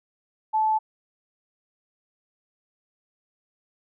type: tone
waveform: sine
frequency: 870 Hz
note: A5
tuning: 20 cents flat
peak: -19 dBFS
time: 0.53-0.79 s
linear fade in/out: 20 ms
effects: none